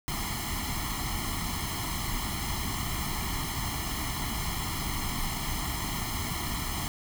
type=noise with comb filter; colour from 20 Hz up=pink; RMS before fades=-32 dBFS; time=0.08-6.88 s; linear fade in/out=0 ms; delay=0.96 ms; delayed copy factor=+0.95; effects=none